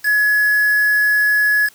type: tone with quantisation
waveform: sine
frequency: 1692 Hz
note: G#6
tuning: 32 cents sharp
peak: -12 dBFS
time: 0.03-1.7 s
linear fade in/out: 50 ms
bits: 4
effects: white hiss -49 dBFS RMS until 1.74 s